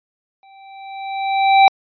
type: tone with exponential growth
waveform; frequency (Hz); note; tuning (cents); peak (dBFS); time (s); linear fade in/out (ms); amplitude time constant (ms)
square; 780; G5; -9; -6; 0.43-1.68; 1; 270
effects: resampled to 11025 Hz